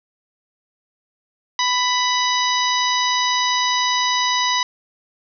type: harmonic tone with a mistuned harmonic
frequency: 993 Hz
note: B5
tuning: 9 cents sharp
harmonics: 1 / 2 / 3 / 4 / 5 / 6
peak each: -20 / -24 / -26 / -24 / -25 / -28 dBFS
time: 1.59-4.63 s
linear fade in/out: 2 ms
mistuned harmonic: 4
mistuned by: -43 cents
effects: none